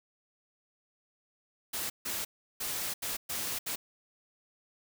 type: noise bursts at uneven times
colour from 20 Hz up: white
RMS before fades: -35 dBFS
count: 6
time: 1.73-1.9 / 2.05-2.25 / 2.6-2.94 / 3.02-3.17 / 3.29-3.59 / 3.66-3.76 s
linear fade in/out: 10 ms
effects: none